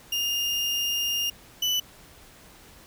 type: tone pair in turn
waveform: 35% pulse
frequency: 2823 / 2983 Hz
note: F7 / F#7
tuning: +18 / +13 cents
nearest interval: minor second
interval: 95 cents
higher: second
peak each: -23 / -21 dBFS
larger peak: second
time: 0.12-1.3 / 1.62-1.8 s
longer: first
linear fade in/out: 5 ms
effects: pink hiss -51 dBFS RMS until 2.86 s